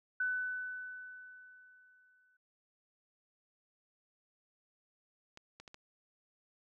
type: tone with exponential decay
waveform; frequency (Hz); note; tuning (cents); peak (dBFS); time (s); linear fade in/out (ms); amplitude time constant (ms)
sine; 1500; F#6; +23; -30; 0.2-2.37; 5; 470
type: clicks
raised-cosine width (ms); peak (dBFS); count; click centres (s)
0.2; -33; 4; 5.374 / 5.6 / 5.678 / 5.744
effects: none